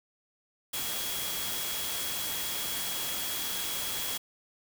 sine tone in noise, 3322 Hz, G#7, in tune, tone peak -39 dBFS, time 0.73-4.18 s, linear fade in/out 10 ms, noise white, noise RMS -34 dBFS, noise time 0.73-4.18 s, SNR -8 dB, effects none

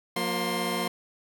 15% pulse tone cluster, 179.7 / 234.4 / 1055 Hz, F3 / A#3 / C6, +50 / +10 / +14 cents, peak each -25 dBFS, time 0.16-0.88 s, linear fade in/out 5 ms, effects none

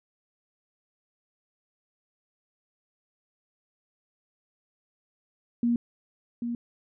sine tone with echo, 237.1 Hz, A#3, 30 cents sharp, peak -21 dBFS, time 5.63-5.76 s, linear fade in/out 2 ms, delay 790 ms, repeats 1, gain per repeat -7 dB, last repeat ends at 6.55 s, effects none

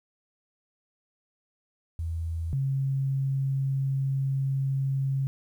sine tone pair in turn, 82.41 / 135.62 Hz, E2 / C#3, 0 / -38 cents, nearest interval major sixth, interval 862 cents, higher second, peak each -28 / -24 dBFS, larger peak second, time 1.99-2.53 / 2.53-5.27 s, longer second, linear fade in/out 0 ms, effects 10-bit

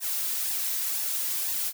blue noise with flanger, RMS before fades -29 dBFS, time 0-1.73 s, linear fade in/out 50 ms, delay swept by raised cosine 1.1 to 3.1 ms, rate 2 Hz, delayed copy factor +0.5, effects none

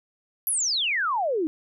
sine exponential sweep, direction down, 12000 to 296.5 Hz, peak -22 dBFS, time 0.47-1.47 s, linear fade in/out 0 ms, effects none

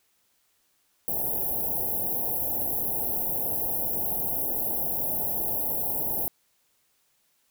white band-stop noise, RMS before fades -28 dBFS, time 1.08-6.28 s, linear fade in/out 0 ms, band 890 to 11000 Hz, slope 96 dB/octave, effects white hiss -69 dBFS RMS until 7.5 s

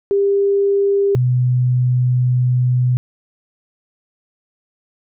sine tone pair in turn, 398.9 / 125.14 Hz, G4 / B2, +30 / +23 cents, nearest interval octave + minor sixth, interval 2007 cents, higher first, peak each -12 dBFS, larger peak neither, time 0.11-1.15 / 1.15-2.97 s, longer second, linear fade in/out 0 ms, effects none

